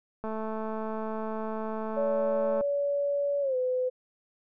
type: click train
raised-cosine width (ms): 1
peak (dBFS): -22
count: 520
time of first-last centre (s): 0.24-2.61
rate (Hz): 219
type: tone with pitch glide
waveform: sine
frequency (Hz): 569 to 506.9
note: C#5 to B4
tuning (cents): +45 to +45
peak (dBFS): -25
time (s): 1.96-3.9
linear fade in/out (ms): 20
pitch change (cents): -200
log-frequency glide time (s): 3.41-3.56
effects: none